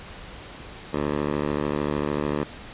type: tone with band-pass filter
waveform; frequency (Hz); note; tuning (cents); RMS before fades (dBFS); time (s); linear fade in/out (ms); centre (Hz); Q
10% pulse; 73.42; D2; 0; -26; 0.93-2.44; 5; 560; 0.56
effects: pink hiss -41 dBFS RMS until 2.73 s + resampled to 8000 Hz